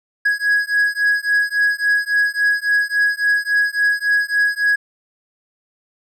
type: beating tone pair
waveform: triangle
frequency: 1661.2 / 1664.8 Hz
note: G#6 / G#6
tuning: 0 / +4 cents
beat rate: 3.6 Hz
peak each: -16 dBFS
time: 0.25-4.76 s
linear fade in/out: 10 ms
effects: none